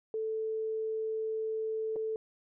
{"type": "tone with dropouts", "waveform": "sine", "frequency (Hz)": 440, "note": "A4", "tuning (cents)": 0, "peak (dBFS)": -31, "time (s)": [0.14, 2.16], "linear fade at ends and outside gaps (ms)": 1, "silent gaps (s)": [1.959, 1.963], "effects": []}